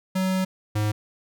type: tone pair in turn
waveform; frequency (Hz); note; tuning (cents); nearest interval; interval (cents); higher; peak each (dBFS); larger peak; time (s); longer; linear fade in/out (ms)
square; 187.6 / 105.84; F#3 / G#2; +24 / +33; minor seventh; 991; first; -22; neither; 0.15-0.45 / 0.75-0.92; first; 10
effects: none

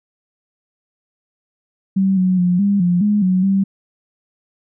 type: tone with pitch steps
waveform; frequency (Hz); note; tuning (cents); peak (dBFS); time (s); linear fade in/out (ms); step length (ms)
sine; 192.5 / 184.7 / 178.3 / 200.9 / 176.4 / 207.9 / 184.8 / 194.8; G3 / F#3 / F3 / G3 / F3 / G#3 / F#3 / G3; -31 / -3 / +36 / +43 / +18 / +2 / -2 / -11; -12; 1.96-3.64; 10; 210
effects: none

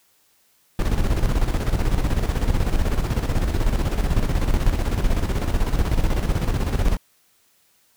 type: noise with tremolo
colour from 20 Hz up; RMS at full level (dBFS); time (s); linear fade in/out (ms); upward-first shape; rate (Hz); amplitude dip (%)
brown; -18; 0.79-6.97; 2; square; 16; 55
effects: white hiss -61 dBFS RMS until 7.96 s

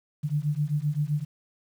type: beating tone pair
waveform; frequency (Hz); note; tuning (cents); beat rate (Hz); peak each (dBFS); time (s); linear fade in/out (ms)
sine; 144.6 / 152.3; D3 / D#3; -27 / -37; 7.7; -27; 0.23-1.25; 20
effects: 9-bit

